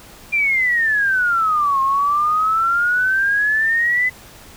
sine exponential two-way sweep, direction down then up, 2402 to 1068 to 2025 Hz, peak -14 dBFS, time 0.32-4.1 s, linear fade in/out 20 ms, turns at 1.81 s, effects pink hiss -42 dBFS RMS until 4.56 s

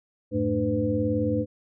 sine tone cluster, 88.7 / 107.3 / 218.9 / 298.2 / 502 Hz, F2 / A2 / A3 / D4 / B4, +27 / -43 / -9 / +27 / +28 cents, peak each -34 / -29 / -29 / -27 / -27 dBFS, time 0.31-1.46 s, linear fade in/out 50 ms, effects none

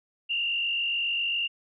sine tone with frequency modulation, 2794 Hz, F7, in tune, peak -25 dBFS, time 0.29-1.48 s, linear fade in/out 20 ms, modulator 47.4 Hz, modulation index 1.5, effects none

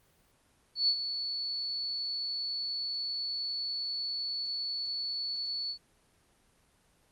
sine tone with ADSR envelope, 4435 Hz, C#8, in tune, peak -22 dBFS, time 0.75-5.78 s, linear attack 130 ms, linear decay 69 ms, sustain -10 dB, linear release 86 ms, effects pink hiss -67 dBFS RMS until 7.11 s + Opus 24 kbps

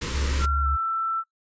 pink band-stop noise, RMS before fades -30 dBFS, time 0.01-0.46 s, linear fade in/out 10 ms, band 590 to 890 Hz, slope 96 dB/octave
sine tone with vibrato, 69.1 Hz, C#2, 5 cents flat, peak -23 dBFS, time 0.13-0.77 s, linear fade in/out 20 ms, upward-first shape sine, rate 14 Hz, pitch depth 19 cents each way
sine tone with pitch glide, 1365 to 1332.3 Hz, F6 to E6, -40 to +18 cents, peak -23 dBFS, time 0.39-1.24 s, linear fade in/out 50 ms, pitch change -42 cents, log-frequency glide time 0.62-0.67 s
effects noise-tail reverb RT60 0.1 s tail -18 dB re dry + resampled to 16000 Hz

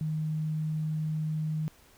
sine tone, 155.56 Hz, D#3, in tune, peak -28 dBFS, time 0.01-1.68 s, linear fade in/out 0 ms, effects pink hiss -59 dBFS RMS until 1.97 s

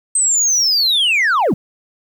sine linear sweep, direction down, 8340 to 135.8 Hz, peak -9 dBFS, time 0.15-1.54 s, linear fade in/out 5 ms, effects tanh soft clip ceiling -11 dBFS + 8-bit

